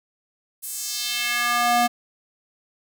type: tone with high-pass filter sweep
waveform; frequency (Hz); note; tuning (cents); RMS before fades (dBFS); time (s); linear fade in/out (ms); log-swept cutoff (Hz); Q
square; 240.3; B3; -47; -23; 0.62-1.88; 20; 11000 to 490; 1.6
effects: none

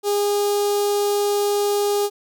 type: tone with notch filter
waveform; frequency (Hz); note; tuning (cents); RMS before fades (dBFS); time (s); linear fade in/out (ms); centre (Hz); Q
sawtooth; 408.8; G#4; -27; -20; 0.03-2.1; 50; 1900; 0.59
effects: none

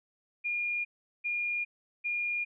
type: tone bursts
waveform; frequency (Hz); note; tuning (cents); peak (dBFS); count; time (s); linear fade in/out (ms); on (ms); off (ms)
sine; 2421; D#7; -48; -29; 3; 0.44-2.45; 20; 410; 390
effects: none

